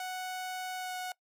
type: tone with pitch glide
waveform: sawtooth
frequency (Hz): 740 to 734.9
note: F#5 to F#5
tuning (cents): 0 to -12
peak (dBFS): -32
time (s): 0-1.12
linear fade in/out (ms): 2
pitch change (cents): -12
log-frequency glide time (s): 0.77-0.95
effects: noise-tail reverb RT60 0.1 s tail -21 dB re dry